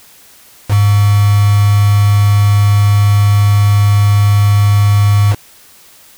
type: tone with quantisation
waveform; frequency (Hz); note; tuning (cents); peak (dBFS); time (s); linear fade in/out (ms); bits
sine; 102.4; G#2; -24; -6; 0.68-5.36; 50; 3
effects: white hiss -42 dBFS RMS until 6.17 s